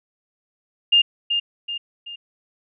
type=tone with echo; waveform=sine; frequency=2816 Hz; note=F7; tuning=14 cents sharp; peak=-11 dBFS; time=0.92-1.02 s; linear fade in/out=10 ms; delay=380 ms; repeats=3; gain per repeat=-7 dB; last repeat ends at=2.16 s; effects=none